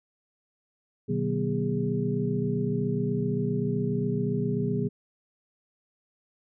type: tone cluster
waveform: sine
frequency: 123.7 / 151.2 / 187 / 240.6 / 409.7 Hz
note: B2 / D#3 / F#3 / B3 / G#4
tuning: +3 / -49 / +19 / -45 / -24 cents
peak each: -31 dBFS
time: 1.08-4.89 s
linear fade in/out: 20 ms
effects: none